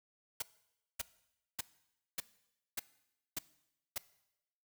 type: noise bursts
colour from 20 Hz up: white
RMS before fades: -37 dBFS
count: 7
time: 0.4-3.981 s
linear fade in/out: 5 ms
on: 23 ms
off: 570 ms
effects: noise-tail reverb RT60 0.9 s tail -19 dB re dry